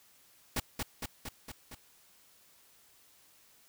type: noise with echo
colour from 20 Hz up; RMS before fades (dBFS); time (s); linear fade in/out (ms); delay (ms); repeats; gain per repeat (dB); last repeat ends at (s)
pink; -32; 0.56-0.6; 5; 230; 5; -3; 1.75
effects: white hiss -63 dBFS RMS until 3.68 s